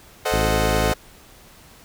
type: chord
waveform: sawtooth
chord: A diminished seventh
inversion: none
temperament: equal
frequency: 440 / 523.3 / 622.3 / 740 Hz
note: A4 / C5 / Eb5 / Gb5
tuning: 0 / 0 / 0 / 0 cents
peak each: -22 dBFS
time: 0.25-0.94 s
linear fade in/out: 10 ms
type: harmonic tone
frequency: 53.8 Hz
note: A1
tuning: 38 cents flat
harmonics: 1 / 2 / 3 / 4 / 5 / 6 / 7 / 8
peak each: -24 / -27 / -29 / -30 / -31 / -32 / -32 / -33 dBFS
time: 0.32-0.93 s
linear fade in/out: 5 ms
effects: pink hiss -48 dBFS RMS until 1.84 s